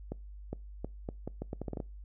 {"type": "accelerating click train", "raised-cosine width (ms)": 2, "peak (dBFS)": -23, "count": 12, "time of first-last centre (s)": [0.12, 1.802], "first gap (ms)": 410, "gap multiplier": 0.77, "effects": ["noise-tail reverb RT60 0.3 s tail -25 dB re dry", "added 50 Hz sine -44 dBFS peak until 2.04 s"]}